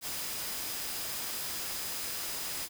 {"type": "tone in noise", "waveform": "sine", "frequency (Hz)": 4978, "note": "D#8", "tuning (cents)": 0, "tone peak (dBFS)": -46, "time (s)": [0.01, 2.69], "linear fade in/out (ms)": 50, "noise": "white", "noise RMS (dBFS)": -37, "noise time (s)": [0.01, 2.69], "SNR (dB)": -12, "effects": []}